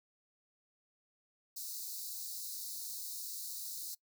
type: high-pass noise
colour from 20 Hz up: white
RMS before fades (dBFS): -43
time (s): 1.56-3.95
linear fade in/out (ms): 10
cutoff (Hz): 3900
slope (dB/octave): 96
effects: noise-tail reverb RT60 0.1 s tail -22 dB re dry